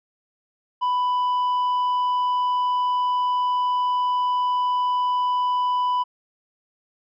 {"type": "tone with tanh clipping", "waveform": "sine", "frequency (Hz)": 993, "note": "B5", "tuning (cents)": 9, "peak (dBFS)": -20, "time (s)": [0.81, 6.04], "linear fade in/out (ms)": 20, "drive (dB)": 4, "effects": []}